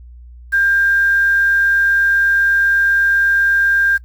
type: tone with quantisation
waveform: sine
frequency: 1596 Hz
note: G6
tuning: 31 cents sharp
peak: -11 dBFS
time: 0.52-3.98 s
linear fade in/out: 20 ms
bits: 6
effects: noise-tail reverb RT60 0.1 s tail -20 dB re dry + added 60 Hz sine -35 dBFS peak until 4.04 s